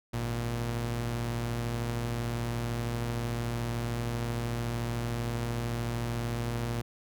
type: tone pair together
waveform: sawtooth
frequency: 52.35 / 118 Hz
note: G#1 / A#2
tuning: +15 / +22 cents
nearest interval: octave + major second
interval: 1407 cents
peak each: -34 / -27 dBFS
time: 0.13-6.82 s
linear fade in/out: 10 ms
effects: none